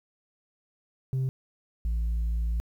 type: tone pair in turn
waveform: sine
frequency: 131.4 / 56.54 Hz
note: C3 / A1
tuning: +8 / +48 cents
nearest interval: octave + minor third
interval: 1460 cents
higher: first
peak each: -22 dBFS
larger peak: neither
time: 1.13-1.29 / 1.85-2.6 s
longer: second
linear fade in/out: 0 ms
effects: tanh soft clip ceiling -24 dBFS + 10-bit